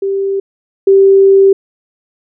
sine tone pair in turn, 392 / 390.1 Hz, G4 / G4, 0 / -8 cents, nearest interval unison, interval 8 cents, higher first, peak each -12 / -3 dBFS, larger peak second, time 0.02-0.4 / 0.87-1.53 s, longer second, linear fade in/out 5 ms, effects none

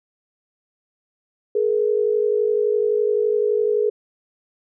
sine tone pair together, 422.8 / 474.6 Hz, G#4 / A#4, +31 / +31 cents, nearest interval major second, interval 200 cents, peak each -18 / -21 dBFS, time 1.55-3.9 s, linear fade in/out 5 ms, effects none

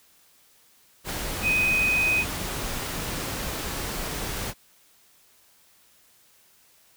sine tone in noise, 2507 Hz, D#7, 12 cents sharp, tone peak -20 dBFS, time 1.42-2.25 s, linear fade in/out 50 ms, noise pink, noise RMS -31 dBFS, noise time 1.04-4.54 s, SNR +8 dB, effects white hiss -59 dBFS RMS until 6.96 s

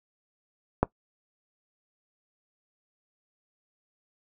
click, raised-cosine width 1 ms, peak -6 dBFS, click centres 0.83 s, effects noise-tail reverb RT60 0.1 s tail -20 dB re dry

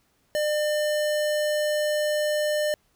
square tone, 600 Hz, D5, 37 cents sharp, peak -23 dBFS, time 0.35-2.74 s, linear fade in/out 0 ms, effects pink hiss -67 dBFS RMS until 2.95 s

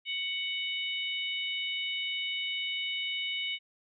harmonic tone, 743 Hz, F#5, 7 cents sharp, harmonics 3 / 4 / 5, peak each -35 / -34 / -39 dBFS, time 0.05-3.59 s, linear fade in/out 50 ms, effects none

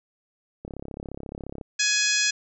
click train, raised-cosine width 2 ms, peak -22 dBFS, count 34, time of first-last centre 0.65-1.612 s, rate 34.3 Hz
harmonic tone, 838 Hz, G#5, 15 cents sharp, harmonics 2 / 3 / 4 / 5 / 6 / 7 / 8 / 9, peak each -27 / -27 / -30 / -30 / -28 / -29 / -29 / -33 dBFS, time 1.79-2.31 s, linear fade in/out 10 ms
effects none

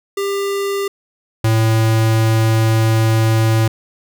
square tone pair in turn, 397.7 / 111.6 Hz, G4 / A2, +25 / +25 cents, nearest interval octave + minor seventh, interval 2200 cents, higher first, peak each -18 / -12 dBFS, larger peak second, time 0.17-0.88 / 1.44-3.68 s, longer second, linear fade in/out 5 ms, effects none

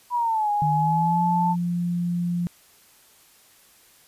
sine exponential two-way sweep, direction down then up, 987.8 to 825 to 887 Hz, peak -20 dBFS, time 0.1-1.56 s, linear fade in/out 50 ms, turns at 0.51 s
sine tone with pitch glide, 152.6 to 174.28 Hz, D#3 to F3, -33 to -3 cents, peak -22 dBFS, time 0.62-2.47 s, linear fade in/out 0 ms, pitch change +230 cents, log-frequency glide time 0.73-1.22 s
effects white hiss -55 dBFS RMS until 4.07 s + resampled to 32000 Hz

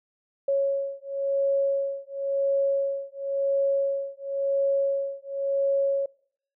sine beating tone pair, 552 / 552.95 Hz, C#5 / C#5, -7 / -4 cents, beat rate 0.95 Hz, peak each -26 dBFS, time 0.48-6.06 s, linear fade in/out 5 ms, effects noise-tail reverb RT60 0.6 s tail -23 dB re dry

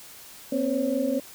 sine tone cluster, 242.2 / 266.8 / 516 / 557 Hz, B3 / C4 / C5 / C#5, -34 / +34 / -24 / +8 cents, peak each -30 / -26 / -31 / -28 dBFS, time 0.52-1.2 s, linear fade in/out 5 ms, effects white hiss -46 dBFS RMS until 1.34 s

